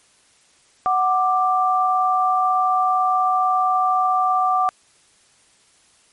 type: tone pair together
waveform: sine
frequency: 742 / 1180.1 Hz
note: F#5 / D6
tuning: +5 / +8 cents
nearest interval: minor sixth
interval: 803 cents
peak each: -18 dBFS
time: 0.86-4.69 s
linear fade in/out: 0 ms
effects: white hiss -56 dBFS RMS until 6.12 s + MP3 48 kbps